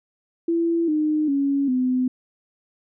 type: tone with pitch steps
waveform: sine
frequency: 335.4 / 305.8 / 278.8 / 254.2 Hz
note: E4 / D#4 / C#4 / C4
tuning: +30 / -30 / +10 / -50 cents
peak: -18 dBFS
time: 0.48-2.08 s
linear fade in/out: 5 ms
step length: 400 ms
effects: none